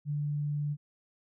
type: tone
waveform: sine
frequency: 146.83 Hz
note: D3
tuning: in tune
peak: -29 dBFS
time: 0.05-0.77 s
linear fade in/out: 50 ms
effects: none